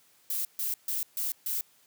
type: noise bursts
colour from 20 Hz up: violet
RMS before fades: -31 dBFS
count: 5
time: 0.3-1.61 s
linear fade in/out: 2 ms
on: 150 ms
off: 140 ms
effects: white hiss -63 dBFS RMS until 1.86 s + high-pass 100 Hz 12 dB/octave